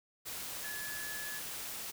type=tone in noise; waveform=sine; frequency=1707 Hz; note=G#6; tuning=47 cents sharp; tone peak=-42 dBFS; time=0.63-1.4 s; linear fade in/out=20 ms; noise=white; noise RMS=-42 dBFS; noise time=0.25-1.92 s; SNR=-3 dB; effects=none